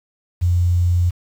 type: tone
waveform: sine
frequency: 88 Hz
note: F2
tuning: 14 cents sharp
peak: -13 dBFS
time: 0.41-1.11 s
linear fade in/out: 20 ms
effects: 7-bit